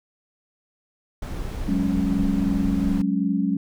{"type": "noise", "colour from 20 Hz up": "brown", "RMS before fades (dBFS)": -29, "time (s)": [1.22, 3.02], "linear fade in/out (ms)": 5}
{"type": "chord", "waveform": "sine", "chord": "F# suspended second", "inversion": "none", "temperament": "equal", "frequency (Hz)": [185, 207.7, 277.2], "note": ["F#3", "G#3", "C#4"], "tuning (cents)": [0, 0, 0], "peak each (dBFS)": -24, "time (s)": [1.68, 3.57], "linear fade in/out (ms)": 5}
{"effects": []}